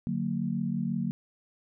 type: chord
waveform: sine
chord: D augmented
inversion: none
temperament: just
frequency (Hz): 146.83 / 183.54 / 229.4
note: D3 / F#3 / A#3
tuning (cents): 0 / -14 / -28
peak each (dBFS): -34 / -31 / -31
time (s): 0.07-1.11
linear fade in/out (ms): 0
effects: none